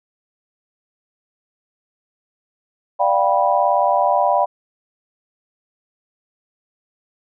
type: chord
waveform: sine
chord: G dominant seventh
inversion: second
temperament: just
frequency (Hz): 588 / 705.6 / 784 / 980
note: D5 / F5 / G5 / B5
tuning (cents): +2 / +18 / 0 / -14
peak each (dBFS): -19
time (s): 2.99-4.46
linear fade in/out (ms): 20
effects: none